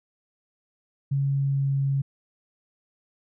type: tone with pitch glide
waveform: sine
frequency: 138.59 to 137.63 Hz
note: C#3 to C#3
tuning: 0 to -12 cents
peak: -21 dBFS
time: 1.11-2.02 s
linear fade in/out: 10 ms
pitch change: -12 cents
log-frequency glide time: 1.32-1.75 s
effects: none